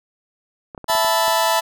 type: clicks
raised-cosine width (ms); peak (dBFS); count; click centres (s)
1; -20; 7; 0.748 / 0.778 / 0.843 / 0.899 / 0.952 / 1.047 / 1.281
type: chord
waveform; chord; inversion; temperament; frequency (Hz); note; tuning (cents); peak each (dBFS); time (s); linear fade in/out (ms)
sawtooth; E suspended fourth; none; just; 659.3 / 879 / 988.9; E5 / A5 / B5; 0 / -2 / +2; -16; 0.88-1.61; 20
effects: none